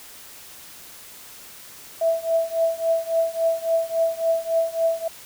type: tone with tremolo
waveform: sine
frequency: 659.3 Hz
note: E5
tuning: in tune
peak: -15 dBFS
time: 2.01-5.08 s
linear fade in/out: 5 ms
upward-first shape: triangle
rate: 3.6 Hz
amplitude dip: 95%
effects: white hiss -43 dBFS RMS until 5.25 s